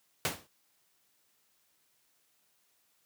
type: noise with exponential decay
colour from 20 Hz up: pink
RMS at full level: -27 dBFS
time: 0.25-0.47 s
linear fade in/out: 0 ms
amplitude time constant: 46 ms
effects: white hiss -72 dBFS RMS until 3.05 s + high-pass 100 Hz 12 dB/octave